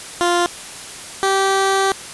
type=tone pair in turn; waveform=15% pulse; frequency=349.2 / 388.4 Hz; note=F4 / G4; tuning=0 / -16 cents; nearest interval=major second; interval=184 cents; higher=second; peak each=-8 dBFS; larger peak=neither; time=0.21-0.46 / 1.23-1.92 s; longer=second; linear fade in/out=0 ms; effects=white hiss -33 dBFS RMS until 2.13 s + resampled to 24000 Hz